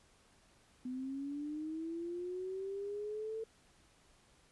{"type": "linear sweep", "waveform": "sine", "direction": "up", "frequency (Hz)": [249.4, 448.6], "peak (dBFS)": -38, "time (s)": [0.85, 3.44], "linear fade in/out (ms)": 5, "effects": ["pink hiss -67 dBFS RMS until 4.51 s", "resampled to 24000 Hz"]}